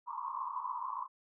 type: band-pass noise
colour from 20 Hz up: white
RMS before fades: -39 dBFS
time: 0.06-1.08 s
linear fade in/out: 50 ms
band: 950 to 1100 Hz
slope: 96 dB/octave
effects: none